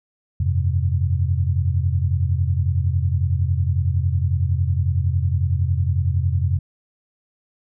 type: chord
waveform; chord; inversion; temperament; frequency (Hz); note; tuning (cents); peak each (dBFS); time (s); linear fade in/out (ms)
sine; F suspended second; none; just; 87.31 / 98.22 / 130.96; F2 / G2 / C3; 0 / +4 / +2; -19 / -23 / -23; 0.4-6.59; 5
effects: none